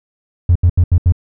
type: tone bursts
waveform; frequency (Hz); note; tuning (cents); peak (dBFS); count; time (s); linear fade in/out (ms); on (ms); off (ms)
triangle; 87.4; F2; +2; -3; 5; 0.49-1.123; 5; 65; 77
effects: tanh soft clip ceiling -3 dBFS